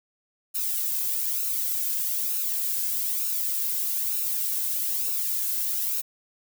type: noise with flanger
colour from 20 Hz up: violet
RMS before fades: -27 dBFS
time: 0.54-6.02 s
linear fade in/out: 20 ms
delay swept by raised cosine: 0.74 to 1.94 ms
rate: 1.1 Hz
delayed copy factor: +0.55
effects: none